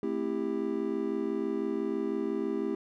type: chord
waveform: triangle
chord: A minor seventh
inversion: none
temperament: just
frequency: 220 / 264 / 330 / 396 Hz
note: A3 / C4 / E4 / G4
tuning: 0 / +16 / +2 / +18 cents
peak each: -34 / -34 / -32 / -31 dBFS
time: 0.03-2.75 s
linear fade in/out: 2 ms
effects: none